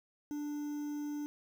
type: tone with quantisation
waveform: triangle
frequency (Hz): 294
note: D4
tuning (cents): +2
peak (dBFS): -34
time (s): 0.31-1.26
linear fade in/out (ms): 0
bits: 9
effects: none